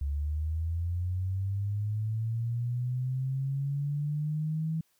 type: linear sweep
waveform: sine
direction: up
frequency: 69.5 to 161.7 Hz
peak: -28 dBFS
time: 0.01-4.81 s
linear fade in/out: 5 ms
effects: white hiss -71 dBFS RMS until 4.99 s